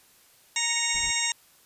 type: harmonic tone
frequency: 933 Hz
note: A#5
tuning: 1 cent sharp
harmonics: 1 / 2 / 3 / 4 / 6 / 7 / 8 / 9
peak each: -37 / -34 / -34 / -31 / -32 / -33 / -31 / -37 dBFS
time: 0.56-1.32 s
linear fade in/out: 2 ms
type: tone with tremolo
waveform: sine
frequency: 2217 Hz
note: C#7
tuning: in tune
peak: -28 dBFS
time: 0.56-1.31 s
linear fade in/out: 10 ms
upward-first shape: sine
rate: 15 Hz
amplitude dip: 95%
type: noise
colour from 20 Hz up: brown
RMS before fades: -43 dBFS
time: 0.94-1.11 s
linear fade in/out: 5 ms
effects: white hiss -58 dBFS RMS until 1.65 s + resampled to 32000 Hz